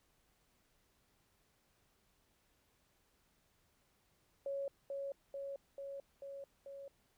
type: tone with echo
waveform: sine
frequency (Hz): 554.4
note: C#5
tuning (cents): 0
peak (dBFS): -37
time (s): 4.46-4.68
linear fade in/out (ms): 2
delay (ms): 440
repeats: 5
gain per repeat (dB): -2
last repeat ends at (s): 6.88
effects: pink hiss -75 dBFS RMS until 7.17 s